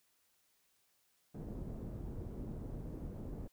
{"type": "low-pass noise", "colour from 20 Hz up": "pink", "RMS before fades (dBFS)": -44, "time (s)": [1.34, 3.48], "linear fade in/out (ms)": 10, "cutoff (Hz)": 350, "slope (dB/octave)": 12, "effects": ["white hiss -75 dBFS RMS until 3.52 s"]}